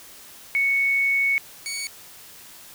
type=tone pair in turn; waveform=sine / 15% pulse; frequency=2217 / 2238 Hz; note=C#7 / C#7; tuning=0 / +16 cents; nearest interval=unison; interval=16 cents; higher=second; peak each=-18 / -21 dBFS; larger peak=first; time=0.55-1.38 / 1.66-1.87 s; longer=first; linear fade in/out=0 ms; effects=white hiss -45 dBFS RMS until 2.74 s